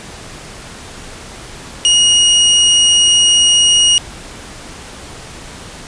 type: tone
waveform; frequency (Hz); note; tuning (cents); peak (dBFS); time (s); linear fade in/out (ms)
sawtooth; 2879; F#7; -48; -4; 1.85-3.98; 0
effects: pink hiss -32 dBFS RMS until 5.87 s + resampled to 22050 Hz